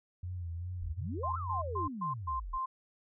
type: tone with vibrato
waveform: sine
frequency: 87.31 Hz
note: F2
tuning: in tune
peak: -36 dBFS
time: 0.23-1.88 s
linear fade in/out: 5 ms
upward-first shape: sine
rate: 2.6 Hz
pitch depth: 73 cents each way
type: exponential two-way sweep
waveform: sine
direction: up then down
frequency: 32.26 to 1375 to 32.26 Hz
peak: -38 dBFS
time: 0.81-2.58 s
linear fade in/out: 10 ms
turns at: 1.37 s
type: tone bursts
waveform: sine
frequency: 1046.5 Hz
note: C6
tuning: in tune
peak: -32 dBFS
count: 6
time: 1.23-2.66 s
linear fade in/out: 10 ms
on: 130 ms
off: 130 ms
effects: none